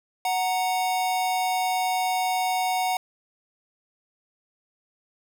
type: tone pair together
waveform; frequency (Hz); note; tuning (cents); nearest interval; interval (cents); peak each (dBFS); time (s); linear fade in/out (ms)
square; 740 / 930.4; F#5 / A#5; 0 / -4; major third; 396; -24 / -31; 0.25-2.97; 2
effects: none